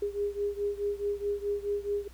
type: beating tone pair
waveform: sine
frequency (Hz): 405.9 / 410.6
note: G#4 / G#4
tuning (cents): -40 / -20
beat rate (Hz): 4.7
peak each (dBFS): -31 / -33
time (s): 0.02-2.08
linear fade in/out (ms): 5
effects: added 60 Hz sine -49 dBFS peak until 2.13 s + pink hiss -58 dBFS RMS until 2.13 s